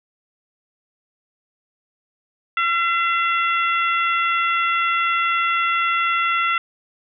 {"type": "harmonic tone", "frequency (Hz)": 679, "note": "F5", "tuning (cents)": -49, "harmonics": [2, 3, 4, 5], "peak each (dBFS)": [-19, -23, -25, -31], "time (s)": [2.57, 6.58], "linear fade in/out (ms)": 2, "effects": []}